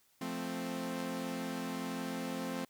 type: chord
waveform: sawtooth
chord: F major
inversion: none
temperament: equal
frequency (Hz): 174.61 / 220 / 261.6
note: F3 / A3 / C4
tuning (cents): 0 / 0 / 0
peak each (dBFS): -39 / -38 / -35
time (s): 0.21-2.65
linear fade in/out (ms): 5
effects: white hiss -70 dBFS RMS until 2.69 s